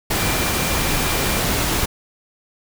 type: tone in noise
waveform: sine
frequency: 2376 Hz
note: D7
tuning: 20 cents sharp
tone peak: -31 dBFS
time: 0.16-1.4 s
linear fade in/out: 10 ms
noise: pink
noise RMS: -20 dBFS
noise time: 0.1-1.86 s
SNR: -14 dB
effects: none